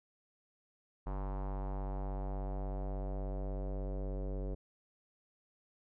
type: tone with low-pass filter sweep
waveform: square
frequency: 48.24 Hz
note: G1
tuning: 27 cents flat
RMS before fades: -38 dBFS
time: 1.06-4.55 s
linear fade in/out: 10 ms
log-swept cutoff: 980 to 500 Hz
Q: 2.6
effects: none